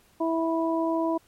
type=harmonic tone; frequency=327.7 Hz; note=E4; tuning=10 cents flat; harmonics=1 / 2 / 3; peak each=-25 / -28 / -30 dBFS; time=0.2-1.18 s; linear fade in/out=10 ms; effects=pink hiss -61 dBFS RMS until 1.27 s + MP3 64 kbps